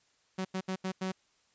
sawtooth tone bursts at uneven times, 187.9 Hz, F#3, 27 cents sharp, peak -28 dBFS, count 5, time 0.38-0.45 / 0.54-0.61 / 0.68-0.76 / 0.84-0.92 / 1.01-1.12 s, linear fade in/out 10 ms, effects white hiss -70 dBFS RMS until 1.54 s + resampled to 16000 Hz

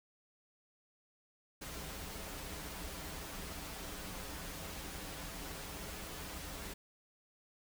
pink noise with comb filter, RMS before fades -45 dBFS, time 1.61-6.74 s, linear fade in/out 10 ms, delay 8.4 ms, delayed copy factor -0.6, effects none

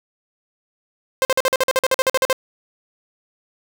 sawtooth tone bursts, 523.3 Hz, C5, in tune, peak -10 dBFS, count 15, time 1.22-2.328 s, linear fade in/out 0 ms, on 30 ms, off 47 ms, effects none

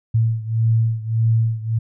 sine beating tone pair, 112.5 / 114.2 Hz, A2 / A#2, +39 / -35 cents, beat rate 1.7 Hz, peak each -17 / -20 dBFS, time 0.14-1.79 s, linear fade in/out 10 ms, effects none

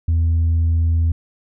sine tone with tanh clipping, 82.41 Hz, E2, in tune, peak -14 dBFS, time 0.08-1.12 s, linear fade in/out 5 ms, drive 1 dB, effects none

